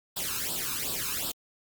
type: noise with flanger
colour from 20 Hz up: white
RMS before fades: -32 dBFS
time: 0.16-1.32 s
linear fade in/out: 10 ms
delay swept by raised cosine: 0.23 to 0.79 ms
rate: 2.7 Hz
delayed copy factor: +0.85
effects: Opus 48 kbps